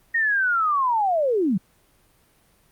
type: linear sweep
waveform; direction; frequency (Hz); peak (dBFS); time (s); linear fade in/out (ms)
sine; down; 1874 to 164.81; -18; 0.14-1.58; 10
effects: pink hiss -60 dBFS RMS until 2.71 s + Opus 32 kbps